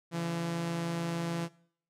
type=tone pair together; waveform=sawtooth; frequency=142.3 / 168.82 Hz; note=C#3 / E3; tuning=+46 / +42 cents; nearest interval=minor third; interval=296 cents; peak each=-38 / -28 dBFS; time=0.11-1.49 s; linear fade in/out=50 ms; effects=noise-tail reverb RT60 0.6 s tail -21 dB re dry + low-pass 10000 Hz 12 dB/octave